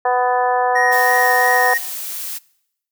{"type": "harmonic tone", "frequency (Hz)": 248.9, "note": "B3", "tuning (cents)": 14, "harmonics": [2, 3, 4, 5, 6, 7], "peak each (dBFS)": [-20, -16, -21, -28, -33, -26], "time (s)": [0.05, 1.74], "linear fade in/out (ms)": 5}
{"type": "tone with vibrato", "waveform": "triangle", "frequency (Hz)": 1864.7, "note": "A#6", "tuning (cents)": 0, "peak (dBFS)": -14, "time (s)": [0.75, 1.78], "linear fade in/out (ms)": 10, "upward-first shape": "sine", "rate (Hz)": 3, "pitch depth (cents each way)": 13}
{"type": "noise", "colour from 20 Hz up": "blue", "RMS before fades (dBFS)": -27, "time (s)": [0.91, 2.39], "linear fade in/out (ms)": 20}
{"effects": ["noise-tail reverb RT60 0.8 s tail -23 dB re dry"]}